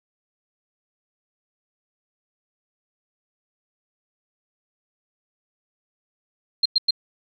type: tone bursts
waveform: sine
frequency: 4186 Hz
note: C8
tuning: in tune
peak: -14 dBFS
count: 3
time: 6.63-6.908 s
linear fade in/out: 5 ms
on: 26 ms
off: 100 ms
effects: none